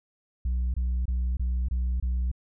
sine tone bursts, 61.74 Hz, B1, in tune, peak -21 dBFS, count 6, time 0.45-2.315 s, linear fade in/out 5 ms, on 290 ms, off 25 ms, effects tanh soft clip ceiling -23 dBFS

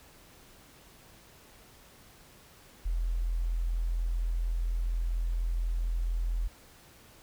sine tone, 42.13 Hz, E1, 38 cents sharp, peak -27 dBFS, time 2.85-6.48 s, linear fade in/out 10 ms, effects pink hiss -56 dBFS RMS until 7.22 s

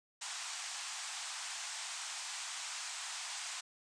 white band-pass noise, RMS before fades -43 dBFS, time 0.21-3.61 s, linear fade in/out 10 ms, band 720 to 8700 Hz, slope 48 dB/octave, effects resampled to 22050 Hz

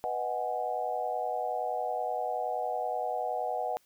sine chord, G# minor seventh, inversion first, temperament equal, 493.9 / 622.3 / 740 / 830.6 Hz, B4 / D#5 / F#5 / G#5, 0 / 0 / 0 / 0 cents, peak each -37 / -36 / -32 / -38 dBFS, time 0.04-3.77 s, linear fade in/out 0 ms, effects white hiss -67 dBFS RMS until 3.85 s

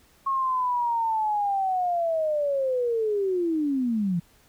sine linear sweep, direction down, 1092 to 164.81 Hz, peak -22 dBFS, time 0.26-4.2 s, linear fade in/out 10 ms, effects pink hiss -59 dBFS RMS until 4.48 s

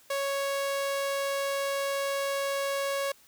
sawtooth tone, 554.4 Hz, C#5, in tune, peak -24 dBFS, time 0.1-3.12 s, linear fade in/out 5 ms, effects white hiss -59 dBFS RMS until 3.27 s

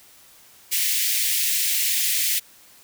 white high-pass noise, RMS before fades -22 dBFS, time 0.71-2.4 s, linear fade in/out 20 ms, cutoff 1900 Hz, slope 48 dB/octave, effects white hiss -51 dBFS RMS until 2.83 s

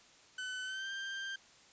30% pulse tone with pitch glide, 1510 to 1578.7 Hz, F#6 to G6, +35 to +12 cents, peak -36 dBFS, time 0.38-1.36 s, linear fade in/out 5 ms, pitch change +77 cents, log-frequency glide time 0.63-0.9 s, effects white hiss -61 dBFS RMS until 1.72 s + resampled to 16000 Hz

